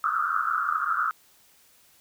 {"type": "band-pass noise", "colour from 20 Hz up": "white", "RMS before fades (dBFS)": -26, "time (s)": [0.04, 1.11], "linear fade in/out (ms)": 0, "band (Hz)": [1200, 1400], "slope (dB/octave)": 96, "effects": ["white hiss -59 dBFS RMS until 2 s"]}